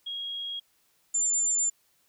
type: tone pair in turn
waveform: sine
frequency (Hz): 3286 / 7196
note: G#7 / A8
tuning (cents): -19 / +38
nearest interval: octave + major second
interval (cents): 1357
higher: second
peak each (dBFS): -32 / -23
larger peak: second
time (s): 0.06-0.6 / 1.14-1.7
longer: second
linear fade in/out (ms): 10
effects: white hiss -68 dBFS RMS until 2.08 s